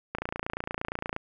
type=click train; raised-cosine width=0.5 ms; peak=-16 dBFS; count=30; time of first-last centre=0.15-1.164 s; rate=28.6 Hz; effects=none

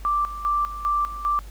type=tone with tremolo; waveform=sine; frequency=1174.7 Hz; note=D6; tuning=in tune; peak=-19 dBFS; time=0.05-1.39 s; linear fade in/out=0 ms; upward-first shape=square; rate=2.5 Hz; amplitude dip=75%; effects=added 50 Hz sine -36 dBFS peak until 1.5 s + pink hiss -50 dBFS RMS until 1.5 s

